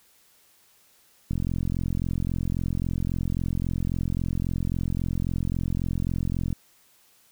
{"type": "click train", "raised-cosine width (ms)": 5, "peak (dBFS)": -15, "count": 229, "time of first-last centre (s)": [1.31, 6.527], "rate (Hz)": 43.7, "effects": ["white hiss -60 dBFS RMS until 7.31 s"]}